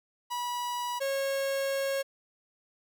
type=tone pair in turn; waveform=45% pulse; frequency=974 / 546.6 Hz; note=B5 / C#5; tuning=-24 / -24 cents; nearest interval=minor seventh; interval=1000 cents; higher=first; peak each=-31 / -28 dBFS; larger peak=second; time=0.3-1 / 1-2.03 s; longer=second; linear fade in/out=20 ms; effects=none